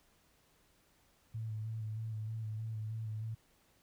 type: tone with vibrato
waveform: sine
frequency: 110 Hz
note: A2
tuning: in tune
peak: -37 dBFS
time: 1.34-3.35 s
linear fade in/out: 10 ms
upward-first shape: square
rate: 3.2 Hz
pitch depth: 26 cents each way
effects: pink hiss -70 dBFS RMS until 3.82 s